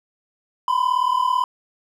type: tone pair together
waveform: triangle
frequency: 987.8 / 1025.9 Hz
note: B5 / C6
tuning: 0 / -34 cents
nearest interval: minor second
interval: 66 cents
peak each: -18 dBFS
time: 0.68-1.44 s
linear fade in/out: 2 ms
effects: none